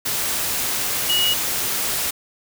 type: tone in noise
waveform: sine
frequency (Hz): 2904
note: F#7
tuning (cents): -33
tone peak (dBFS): -17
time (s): 1.09-1.34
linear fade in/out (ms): 10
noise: white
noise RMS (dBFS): -23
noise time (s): 0.05-2.11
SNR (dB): +3
effects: none